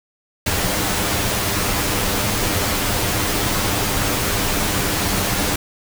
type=noise with comb filter; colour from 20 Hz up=pink; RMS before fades=-20 dBFS; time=0.46-5.56 s; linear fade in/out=5 ms; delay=10 ms; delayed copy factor=+0.5; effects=none